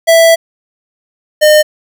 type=tone pair in turn; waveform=square; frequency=660 / 608.2 Hz; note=E5 / D#5; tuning=+2 / -40 cents; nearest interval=minor second; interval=142 cents; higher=first; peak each=-4 dBFS; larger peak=neither; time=0.07-0.36 / 1.41-1.63 s; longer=first; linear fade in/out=20 ms; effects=none